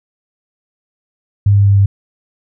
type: tone with pitch steps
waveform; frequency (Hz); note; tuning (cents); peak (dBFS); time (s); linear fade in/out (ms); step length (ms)
sine; 101.1 / 100.4 / 99.71 / 99.02; G#2 / G2 / G2 / G2; -46 / +42 / +30 / +18; -6; 1.46-1.86; 5; 100
effects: none